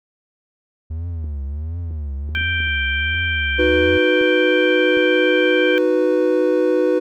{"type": "tone with vibrato", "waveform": "triangle", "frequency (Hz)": 77, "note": "D#2", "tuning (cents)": -17, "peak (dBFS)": -21, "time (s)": [0.9, 3.98], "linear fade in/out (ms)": 10, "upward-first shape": "triangle", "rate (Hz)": 1.4, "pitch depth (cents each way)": 230}
{"type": "clicks", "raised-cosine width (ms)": 3, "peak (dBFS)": -24, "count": 10, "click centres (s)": [1.243, 1.91, 2.291, 2.374, 2.412, 2.604, 2.673, 3.146, 4.213, 4.972]}
{"type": "harmonic tone", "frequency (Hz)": 784, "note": "G5", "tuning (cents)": 0, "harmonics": [2, 3, 4], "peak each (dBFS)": [-21, -23, -27], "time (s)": [2.35, 5.78], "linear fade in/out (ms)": 0}
{"type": "chord", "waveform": "triangle", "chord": "B major", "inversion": "first", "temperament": "equal with one note detuned", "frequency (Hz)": [311.1, 368.5, 493.9], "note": ["D#4", "F#4", "B4"], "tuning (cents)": [0, -7, 0], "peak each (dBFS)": [-18, -17, -15], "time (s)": [3.58, 7], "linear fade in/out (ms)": 20}
{"effects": []}